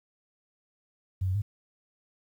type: tone with pitch steps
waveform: sine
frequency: 93.9 / 93 / 102.9 Hz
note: F#2 / F#2 / G#2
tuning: +26 / +9 / -16 cents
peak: -25 dBFS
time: 1.21-1.42 s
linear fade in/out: 10 ms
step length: 70 ms
effects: 10-bit